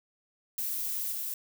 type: noise with level steps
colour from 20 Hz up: violet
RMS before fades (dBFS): -33 / -35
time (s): 0.58-1.34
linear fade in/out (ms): 2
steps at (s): 1.12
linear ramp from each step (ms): 2
effects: none